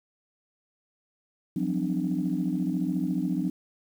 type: tone cluster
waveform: sine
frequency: 174.1 / 188.3 / 258.6 / 299.9 Hz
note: F3 / F#3 / C4 / D4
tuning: -5 / +31 / -20 / +36 cents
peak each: -30 dBFS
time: 1.56-3.5 s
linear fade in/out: 5 ms
effects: tanh soft clip ceiling -16 dBFS + 9-bit